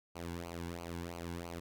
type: tone with flanger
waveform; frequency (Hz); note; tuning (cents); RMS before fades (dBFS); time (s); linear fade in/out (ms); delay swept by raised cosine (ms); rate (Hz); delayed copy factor
sawtooth; 85.5; F2; -36; -43; 0.15-1.6; 10; 0.55 to 1.65; 3; -0.8
effects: none